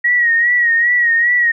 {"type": "tone with vibrato", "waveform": "sine", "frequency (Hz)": 1898, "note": "A#6", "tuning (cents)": 31, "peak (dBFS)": -10, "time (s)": [0.04, 1.52], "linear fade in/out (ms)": 10, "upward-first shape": "sine", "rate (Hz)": 2.5, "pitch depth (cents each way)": 56, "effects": []}